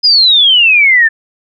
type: exponential sweep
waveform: sine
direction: down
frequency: 5050 to 1749 Hz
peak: -4 dBFS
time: 0.03-1.09 s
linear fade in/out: 20 ms
effects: none